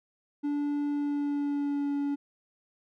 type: tone with pitch glide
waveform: triangle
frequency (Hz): 290 to 284.5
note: D4 to C#4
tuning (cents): -22 to +45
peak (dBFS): -25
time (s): 0.43-2.16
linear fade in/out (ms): 20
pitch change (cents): -33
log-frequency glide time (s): 0.9-1.93
effects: none